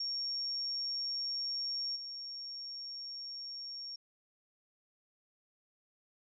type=tone with level steps; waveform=sine; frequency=5530 Hz; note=F8; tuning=18 cents flat; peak=-34 / -41 dBFS; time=0-3.96 s; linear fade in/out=5 ms; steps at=1.95 s; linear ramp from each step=20 ms; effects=none